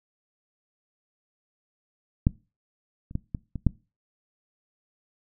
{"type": "clicks", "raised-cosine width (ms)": 5, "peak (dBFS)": [-6, -29, -15, -17, -20, -7], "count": 6, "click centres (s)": [2.269, 3.111, 3.154, 3.348, 3.557, 3.667], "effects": ["noise-tail reverb RT60 0.3 s tail -22 dB re dry"]}